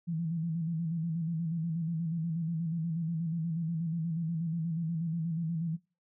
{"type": "tone with vibrato", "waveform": "sine", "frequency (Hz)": 164.81, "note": "E3", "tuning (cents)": 0, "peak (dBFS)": -30, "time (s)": [0.07, 5.77], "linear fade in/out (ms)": 20, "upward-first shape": "square", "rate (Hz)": 8.3, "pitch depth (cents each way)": 61, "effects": ["noise-tail reverb RT60 0.3 s tail -22 dB re dry"]}